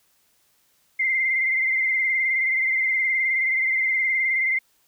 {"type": "tone with vibrato", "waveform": "sine", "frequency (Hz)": 2086, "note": "C7", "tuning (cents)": -6, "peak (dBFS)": -19, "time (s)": [0.99, 4.59], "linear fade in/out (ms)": 10, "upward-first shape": "sine", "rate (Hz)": 19, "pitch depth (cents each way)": 42, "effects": ["white hiss -64 dBFS RMS until 4.87 s"]}